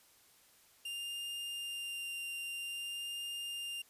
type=tone with vibrato; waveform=45% pulse; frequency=2796 Hz; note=F7; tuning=1 cent sharp; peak=-39 dBFS; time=0.85-3.82 s; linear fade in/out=5 ms; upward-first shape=sine; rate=0.51 Hz; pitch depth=8 cents each way; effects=white hiss -65 dBFS RMS until 3.89 s + resampled to 32000 Hz

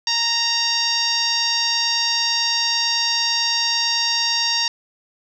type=tone with low-pass filter; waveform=10% pulse; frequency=929 Hz; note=A#5; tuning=6 cents flat; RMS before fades=-20 dBFS; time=0.07-4.68 s; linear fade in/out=2 ms; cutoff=5300 Hz; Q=4.8; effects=none

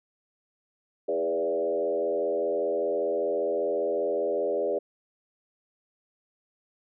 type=tone with frequency modulation; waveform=sine; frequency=493.9 Hz; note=B4; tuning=in tune; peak=-24 dBFS; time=1.08-4.79 s; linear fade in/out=10 ms; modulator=85.1 Hz; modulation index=1.5; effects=none

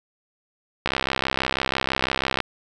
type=click train; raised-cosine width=0.3 ms; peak=-5 dBFS; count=103; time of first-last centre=0.86-2.403 s; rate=66.1 Hz; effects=none

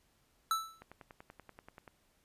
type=tone with exponential decay; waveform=square; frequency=1318.5 Hz; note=E6; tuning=in tune; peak=-27 dBFS; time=0.51-0.82 s; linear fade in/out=1 ms; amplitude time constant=66 ms
type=click train; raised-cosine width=0.5 ms; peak=-35 dBFS; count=12; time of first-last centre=0.82-1.878 s; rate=10.4 Hz
effects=pink hiss -72 dBFS RMS until 2.24 s + resampled to 32000 Hz

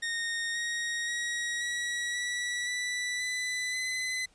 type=tone with pitch steps; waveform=sawtooth; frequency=1850 / 1873.7 / 1897.6 / 1921.9 / 1946.5 / 1971.4 / 1996.6 / 2022 Hz; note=A#6 / A#6 / A#6 / B6 / B6 / B6 / B6 / B6; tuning=-14 / +8 / +30 / -48 / -26 / -4 / +18 / +40 cents; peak=-27 dBFS; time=0.02-4.26 s; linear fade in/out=10 ms; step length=530 ms; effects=pink hiss -64 dBFS RMS until 4.34 s + resampled to 22050 Hz

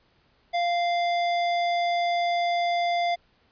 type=tone; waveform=square; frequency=695 Hz; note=F5; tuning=9 cents flat; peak=-23 dBFS; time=0.53-3.16 s; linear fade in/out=20 ms; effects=pink hiss -64 dBFS RMS until 3.51 s + resampled to 11025 Hz

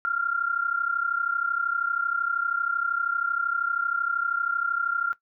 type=tone pair together; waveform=sine; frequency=1370.2 / 1403 Hz; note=F6 / F6; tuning=-33 / +8 cents; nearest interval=unison; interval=41 cents; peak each=-26 dBFS; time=0.05-5.13 s; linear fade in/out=0 ms; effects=noise-tail reverb RT60 0.1 s tail -17 dB re dry

